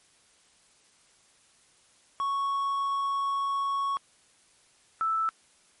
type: tone pair in turn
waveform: triangle / sine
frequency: 1108.7 / 1318.5 Hz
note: C#6 / E6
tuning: 0 / 0 cents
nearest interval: minor third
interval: 300 cents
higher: second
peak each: -24 dBFS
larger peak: neither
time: 2.2-3.97 / 5.01-5.29 s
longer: first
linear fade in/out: 0 ms
effects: white hiss -62 dBFS RMS until 5.8 s + MP3 48 kbps